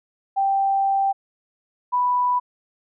sine tone pair in turn, 784 / 987.8 Hz, G5 / B5, 0 / 0 cents, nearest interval major third, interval 400 cents, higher second, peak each -17 dBFS, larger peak neither, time 0.36-1.13 / 1.92-2.4 s, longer first, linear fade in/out 20 ms, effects none

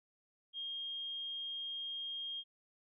sine tone, 3230 Hz, G#7, 49 cents flat, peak -39 dBFS, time 0.53-2.44 s, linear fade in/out 50 ms, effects none

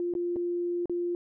sine tone with dropouts, 349.2 Hz, F4, in tune, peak -27 dBFS, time 0-1.15 s, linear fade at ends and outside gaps 1 ms, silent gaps 0.138-0.151 / 0.36-0.365 / 0.857-0.896 s, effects none

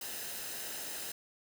white noise with comb filter, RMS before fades -41 dBFS, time 0.01-1.12 s, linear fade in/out 5 ms, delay 0.88 ms, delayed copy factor -0.5, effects none

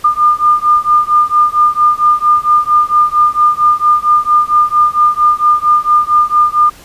sine beating tone pair, 1205 / 1209.4 Hz, D6 / D#6, +44 / -50 cents, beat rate 4.4 Hz, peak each -10 dBFS, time 0.04-6.7 s, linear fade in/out 10 ms, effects pink hiss -38 dBFS RMS until 6.84 s + resampled to 32000 Hz

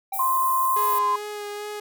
triangle tone with exponential decay, 780 Hz, G5, 9 cents flat, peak -25 dBFS, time 0.12-0.49 s, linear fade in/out 5 ms, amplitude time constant 80 ms
white high-pass noise, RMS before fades -30 dBFS, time 0.13-0.99 s, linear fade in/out 10 ms, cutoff 10000 Hz, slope 24 dB/octave
sine tone with pitch glide, 1046.5 to 1030.3 Hz, C6 to C6, 0 to -27 cents, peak -19 dBFS, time 0.19-1.16 s, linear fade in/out 5 ms, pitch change -27 cents, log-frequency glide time 0.78-0.9 s
sawtooth tone with vibrato, 415.3 Hz, G#4, in tune, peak -27 dBFS, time 0.76-1.8 s, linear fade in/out 5 ms, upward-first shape sine, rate 2.4 Hz, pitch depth 16 cents each way
effects none

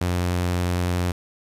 sawtooth tone, 88.9 Hz, F2, 31 cents sharp, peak -17 dBFS, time 0.01-1.12 s, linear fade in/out 5 ms, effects resampled to 32000 Hz + 8-bit

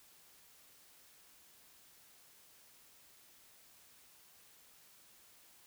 silence, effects white hiss -63 dBFS RMS until 5.66 s

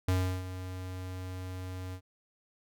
square tone with ADSR envelope, 92.3 Hz, F#2, 4 cents flat, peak -25 dBFS, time 0.08-2.01 s, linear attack 5 ms, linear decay 340 ms, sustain -13 dB, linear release 75 ms, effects none

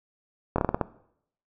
slowing click train, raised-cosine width 1 ms, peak -9 dBFS, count 7, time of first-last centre 0.56-0.813 s, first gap 23 ms, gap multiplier 1.24, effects noise-tail reverb RT60 0.7 s tail -18 dB re dry

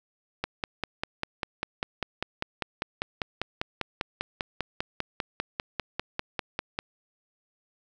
click train, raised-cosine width 0.3 ms, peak -12 dBFS, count 33, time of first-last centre 0.44-6.789 s, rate 5.04 Hz, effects none

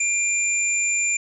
sine tone pair together, 2385 / 7147 Hz, D7 / A8, +26 / +26 cents, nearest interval octave + perfect fifth, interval 1900 cents, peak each -22 dBFS, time 0-1.17 s, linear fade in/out 5 ms, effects none

